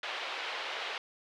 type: band-pass noise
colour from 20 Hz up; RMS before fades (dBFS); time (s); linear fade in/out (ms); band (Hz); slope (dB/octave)
white; -38; 0.03-0.98; 2; 440 to 3500; 24
effects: none